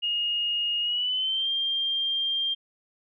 sine tone with pitch glide, 2858 to 3190 Hz, F7 to G7, +39 to +30 cents, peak -24 dBFS, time 0.02-2.55 s, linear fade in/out 20 ms, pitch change +191 cents, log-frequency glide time 0.81-1.49 s, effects none

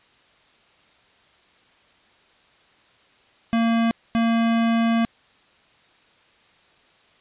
square tone bursts at uneven times, 229.4 Hz, A#3, 28 cents flat, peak -18 dBFS, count 2, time 3.53-3.91 / 4.15-5.05 s, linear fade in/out 0 ms, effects white hiss -57 dBFS RMS until 7.2 s + resampled to 8000 Hz

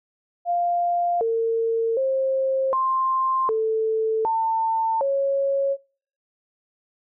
sine tone with pitch steps, 698 / 455 / 532 / 1051 / 441.6 / 897 / 551 Hz, F5 / A#4 / C5 / C6 / A4 / A5 / C#5, -1 / -42 / +29 / +7 / +6 / +33 / -11 cents, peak -19 dBFS, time 0.45-5.77 s, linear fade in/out 50 ms, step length 760 ms, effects noise-tail reverb RT60 0.5 s tail -25 dB re dry

